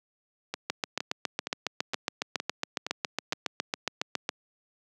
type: two click trains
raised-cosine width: 0.2 ms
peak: -10 / -14 dBFS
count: 27 / 7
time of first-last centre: 0.7-4.291 / 0.54-3.331 s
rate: 7.24 / 2.15 Hz
effects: high-pass 200 Hz 12 dB/octave